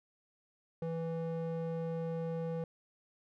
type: tone with band-pass filter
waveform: square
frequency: 164.81 Hz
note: E3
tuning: in tune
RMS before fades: -37 dBFS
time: 0.82-2.64 s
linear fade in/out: 2 ms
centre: 360 Hz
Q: 6.8
effects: none